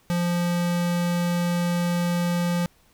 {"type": "tone", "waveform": "square", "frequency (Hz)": 174.2, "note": "F3", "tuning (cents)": -4, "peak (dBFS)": -22, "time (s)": [0.1, 2.66], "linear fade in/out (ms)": 0, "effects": ["pink hiss -60 dBFS RMS until 2.93 s"]}